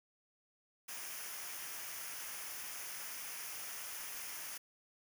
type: noise with comb filter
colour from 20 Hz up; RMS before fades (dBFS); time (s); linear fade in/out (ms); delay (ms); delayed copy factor
white; -45; 0.88-4.58; 10; 0.25; -0.6
effects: none